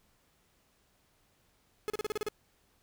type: tone bursts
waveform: 45% pulse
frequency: 424.7 Hz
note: G#4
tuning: 39 cents sharp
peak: -31 dBFS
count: 8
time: 1.88-2.285 s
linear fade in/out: 0 ms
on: 20 ms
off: 35 ms
effects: pink hiss -70 dBFS RMS until 2.82 s